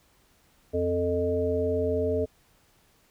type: harmonic tone with a mistuned harmonic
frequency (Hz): 88.1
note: F2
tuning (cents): +16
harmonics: 1 / 3 / 5 / 7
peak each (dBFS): -31 / -32 / -26 / -30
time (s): 0.73-2.26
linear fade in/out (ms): 20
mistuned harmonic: 3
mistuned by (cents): -17
effects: pink hiss -63 dBFS RMS until 3.1 s